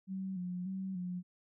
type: tone with vibrato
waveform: sine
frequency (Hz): 185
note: F#3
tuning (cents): 0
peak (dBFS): -36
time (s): 0.07-1.23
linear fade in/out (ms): 50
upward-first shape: square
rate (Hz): 1.7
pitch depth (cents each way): 51
effects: none